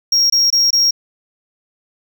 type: tone bursts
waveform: triangle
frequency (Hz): 5588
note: F8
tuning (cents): 0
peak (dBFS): -9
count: 4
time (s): 0.12-0.909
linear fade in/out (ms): 5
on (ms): 180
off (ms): 23
effects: none